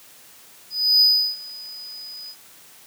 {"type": "tone with ADSR envelope", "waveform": "triangle", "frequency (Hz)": 4978, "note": "D#8", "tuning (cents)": 0, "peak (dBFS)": -10, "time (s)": [0.7, 2.36], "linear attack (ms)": 310, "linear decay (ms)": 350, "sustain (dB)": -23, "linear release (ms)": 65, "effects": ["white hiss -48 dBFS RMS until 2.86 s", "high-pass 100 Hz 12 dB/octave"]}